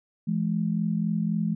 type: tone pair together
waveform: sine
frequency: 168.5 / 212.3 Hz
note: E3 / G#3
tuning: +38 / +38 cents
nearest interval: major third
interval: 400 cents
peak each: -26 dBFS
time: 0.27-1.55 s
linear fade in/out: 10 ms
effects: none